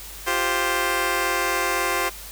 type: chord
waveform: 10% pulse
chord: F suspended second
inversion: none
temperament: just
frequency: 349.2 / 392.9 / 523.8 Hz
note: F4 / G4 / C5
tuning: 0 / +4 / +2 cents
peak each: -18 dBFS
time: 0.26-2.1 s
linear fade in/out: 20 ms
effects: added 50 Hz sine -42 dBFS peak until 2.31 s + white hiss -39 dBFS RMS until 2.31 s